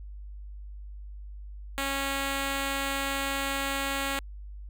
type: tone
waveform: 5% pulse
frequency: 274.9 Hz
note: C#4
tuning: 14 cents flat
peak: -17 dBFS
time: 1.78-4.19 s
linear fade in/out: 0 ms
effects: added 50 Hz sine -39 dBFS peak until 4.69 s